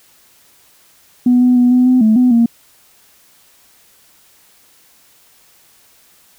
sine tone with pitch steps, 246.7 / 249.1 / 245.5 / 250.2 / 253.9 / 218.3 / 250.2 / 233.1 Hz, B3 / B3 / B3 / B3 / B3 / A3 / B3 / A#3, -2 / +15 / -10 / +23 / +48 / -13 / +23 / 0 cents, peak -6 dBFS, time 1.26-2.46 s, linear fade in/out 5 ms, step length 150 ms, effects tanh soft clip ceiling -3 dBFS + white hiss -50 dBFS RMS until 6.38 s

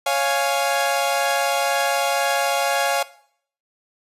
sawtooth chord, Db major, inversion none, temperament equal, 554.4 / 698.5 / 830.6 Hz, Db5 / F5 / Ab5, 0 / 0 / 0 cents, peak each -19 dBFS, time 0.06-3.03 s, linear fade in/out 5 ms, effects noise-tail reverb RT60 0.6 s tail -18 dB re dry + resampled to 32000 Hz

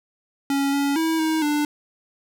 square tone with pitch steps, 277.9 / 281.3 / 323.4 / 317.1 / 295.8 Hz, C#4 / C#4 / E4 / D#4 / D4, +4 / +26 / -33 / +33 / +13 cents, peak -20 dBFS, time 0.5-1.65 s, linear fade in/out 2 ms, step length 230 ms, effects none

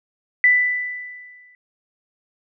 sine tone with exponential decay, 1986 Hz, B6, 9 cents sharp, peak -9 dBFS, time 0.44-1.55 s, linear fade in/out 1 ms, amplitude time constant 240 ms, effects none

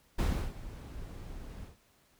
brown noise with ADSR envelope, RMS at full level -26 dBFS, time 0.18-1.77 s, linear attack 12 ms, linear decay 330 ms, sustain -18 dB, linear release 140 ms, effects pink hiss -67 dBFS RMS until 2.19 s

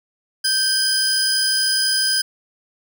35% pulse tone pair together, 1568 / 4966 Hz, G6 / D#8, 0 / -4 cents, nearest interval octave + minor sixth, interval 1996 cents, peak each -22 / -16 dBFS, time 0.44-2.22 s, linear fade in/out 10 ms, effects none

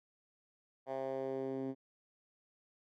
10% pulse tone with band-pass filter sweep, 133.6 Hz, C3, 36 cents sharp, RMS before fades -39 dBFS, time 0.86-1.75 s, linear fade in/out 50 ms, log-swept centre 690 to 270 Hz, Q 2.1, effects none

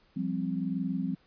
sine chord, F suspended second, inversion none, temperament equal, 174.61 / 196 / 261.6 Hz, F3 / G3 / C4, 0 / 0 / 0 cents, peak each -33 dBFS, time 0.16-1.15 s, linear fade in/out 10 ms, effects pink hiss -65 dBFS RMS until 1.26 s + resampled to 11025 Hz

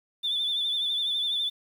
sine tone with vibrato, 3520 Hz, A7, in tune, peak -24 dBFS, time 0.23-1.5 s, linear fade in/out 20 ms, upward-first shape sine, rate 12 Hz, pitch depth 47 cents each way, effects tanh soft clip ceiling -20 dBFS + 9-bit

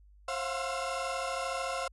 35% pulse tone cluster, 534 / 689 / 722 / 1046 / 1344 Hz, C5 / F5 / F#5 / C6 / E6, +35 / -24 / -43 / -1 / +33 cents, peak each -35 / -38 / -38 / -40 / -37 dBFS, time 0.28-1.88 s, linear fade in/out 5 ms, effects added 50 Hz sine -55 dBFS peak until 1.92 s + resampled to 24000 Hz

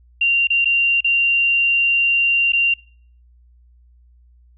sine tone with dropouts, 2770 Hz, F7, 15 cents flat, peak -13 dBFS, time 0.21-2.74 s, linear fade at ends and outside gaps 5 ms, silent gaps 0.472-0.502 / 0.647-0.655 / 1.007-1.044 / 2.522-2.532 s, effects noise-tail reverb RT60 0.5 s tail -24 dB re dry + added 60 Hz sine -48 dBFS peak until 4.57 s

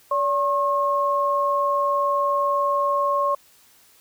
sine tone pair together, 573 / 1080.2 Hz, D5 / C#6, -43 / -45 cents, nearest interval major seventh, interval 1098 cents, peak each -23 / -20 dBFS, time 0.11-3.35 s, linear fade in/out 5 ms, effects white hiss -55 dBFS RMS until 4 s

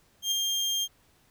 30% pulse tone with ADSR envelope, 3201 Hz, G7, 36 cents sharp, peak -20 dBFS, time 0.22-0.88 s, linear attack 97 ms, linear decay 4 ms, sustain -3 dB, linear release 48 ms, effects pink hiss -64 dBFS RMS until 1.3 s

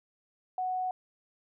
sine tone, 740 Hz, F#5, in tune, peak -29 dBFS, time 0.58-0.91 s, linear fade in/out 2 ms, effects none

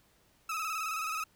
30% pulse tone with vibrato, 1285 Hz, E6, 45 cents flat, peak -30 dBFS, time 0.49-1.24 s, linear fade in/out 5 ms, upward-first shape square, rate 19 Hz, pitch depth 43 cents each way, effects pink hiss -67 dBFS RMS until 1.35 s

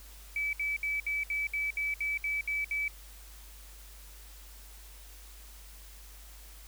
sine tone bursts, 2300 Hz, D7, 37 cents flat, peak -29 dBFS, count 11, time 0.36-2.88 s, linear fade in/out 2 ms, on 170 ms, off 65 ms, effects added 50 Hz sine -49 dBFS peak until 6.67 s + white hiss -54 dBFS RMS until 6.67 s

